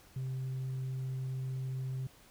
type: tone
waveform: sine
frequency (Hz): 130.8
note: C3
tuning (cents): 0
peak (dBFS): -32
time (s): 0.16-2.07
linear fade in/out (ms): 5
effects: tanh soft clip ceiling -33 dBFS + pink hiss -60 dBFS RMS until 2.3 s